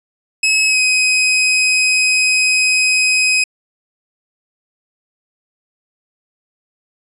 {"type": "tone with pitch glide", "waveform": "sawtooth", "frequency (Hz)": [2571, 2521], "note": ["E7", "D#7"], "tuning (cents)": [-44, 22], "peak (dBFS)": -8, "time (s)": [0.43, 3.44], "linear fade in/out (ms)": 5, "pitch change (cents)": -34, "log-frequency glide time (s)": [0.67, 0.78], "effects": ["resampled to 24000 Hz"]}